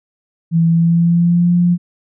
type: tone with pitch glide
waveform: sine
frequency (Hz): 165.8 to 175.25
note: E3 to F3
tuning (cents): +10 to +6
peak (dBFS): -9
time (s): 0.51-1.78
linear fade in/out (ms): 50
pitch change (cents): +96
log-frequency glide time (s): 0.68-1.54
effects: none